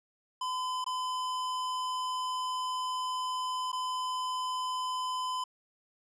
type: tone with dropouts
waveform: square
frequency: 1015 Hz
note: B5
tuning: 47 cents sharp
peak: -32 dBFS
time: 0.41-5.44 s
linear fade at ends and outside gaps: 5 ms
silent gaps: 0.843-0.863 / 3.719-3.728 s
effects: low-pass 8000 Hz 12 dB/octave